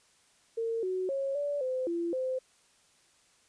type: tone with pitch steps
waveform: sine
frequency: 456.2 / 371.6 / 546 / 577 / 514 / 340.4 / 517 Hz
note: A#4 / F#4 / C#5 / D5 / C5 / F4 / C5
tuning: -37 / +7 / -26 / -31 / -31 / -44 / -21 cents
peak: -29 dBFS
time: 0.57-2.39 s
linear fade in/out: 10 ms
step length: 260 ms
effects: white hiss -65 dBFS RMS until 3.48 s + resampled to 22050 Hz